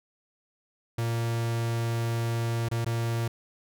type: tone with dropouts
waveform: 45% pulse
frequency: 116.1 Hz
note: A#2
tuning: 7 cents flat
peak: -26 dBFS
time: 0.98-3.28 s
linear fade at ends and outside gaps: 5 ms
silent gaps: 2.687-2.713 / 2.847-2.861 s
effects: none